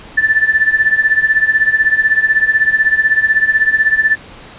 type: tone with tremolo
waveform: sine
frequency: 1760 Hz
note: A6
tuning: in tune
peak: -5 dBFS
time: 0.17-4.16 s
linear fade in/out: 10 ms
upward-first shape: triangle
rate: 16 Hz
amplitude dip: 90%
effects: pink hiss -36 dBFS RMS until 4.58 s + resampled to 8000 Hz